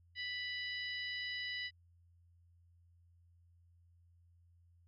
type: harmonic tone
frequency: 987.8 Hz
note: B5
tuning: in tune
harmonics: 2 / 3 / 4 / 5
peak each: -41 / -45 / -47 / -49 dBFS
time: 0.15-1.71 s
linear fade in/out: 50 ms
effects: added 86 Hz sine -64 dBFS peak until 4.87 s